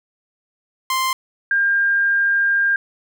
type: tone pair in turn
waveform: sawtooth / sine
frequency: 1046 / 1603.4 Hz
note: C6 / G6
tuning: -1 / +39 cents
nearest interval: perfect fifth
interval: 740 cents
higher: second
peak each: -14 dBFS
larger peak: neither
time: 0.9-1.13 / 1.51-2.76 s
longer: second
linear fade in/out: 2 ms
effects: none